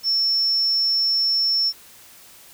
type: tone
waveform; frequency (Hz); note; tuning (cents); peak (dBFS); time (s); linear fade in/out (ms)
sine; 5400; E8; +41; -17; 0.03-1.73; 50
effects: white hiss -47 dBFS RMS until 2.53 s